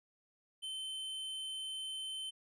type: tone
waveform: square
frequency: 3079 Hz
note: G7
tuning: 32 cents flat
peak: -40 dBFS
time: 0.62-2.31 s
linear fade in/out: 20 ms
effects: resampled to 22050 Hz